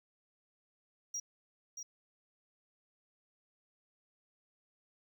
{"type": "tone with echo", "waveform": "triangle", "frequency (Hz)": 5710, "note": "F8", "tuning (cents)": 37, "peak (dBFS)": -35, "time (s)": [1.14, 1.2], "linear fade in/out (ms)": 5, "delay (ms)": 630, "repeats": 1, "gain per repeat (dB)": -6, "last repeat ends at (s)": 1.83, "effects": []}